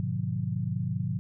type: chord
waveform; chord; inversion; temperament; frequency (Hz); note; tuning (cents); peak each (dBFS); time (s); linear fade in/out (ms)
sine; G# diminished seventh; none; just; 103.83 / 124.59 / 149.51 / 179.41; G#2 / B2 / D3 / F3; 0 / +16 / +31 / +47; -33 / -32 / -34 / -33; 0-1.19; 0
effects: none